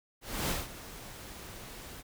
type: noise with ADSR envelope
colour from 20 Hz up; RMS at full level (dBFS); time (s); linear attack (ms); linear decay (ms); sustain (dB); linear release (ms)
pink; -31; 0.21-2.03; 280; 180; -15; 32
effects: none